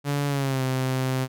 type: tone with pitch glide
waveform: sawtooth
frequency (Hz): 143 to 130.38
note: D3 to C3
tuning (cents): -46 to -6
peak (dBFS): -19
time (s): 0.04-1.28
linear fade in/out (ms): 50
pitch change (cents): -160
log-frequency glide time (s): 0.27-0.63
effects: none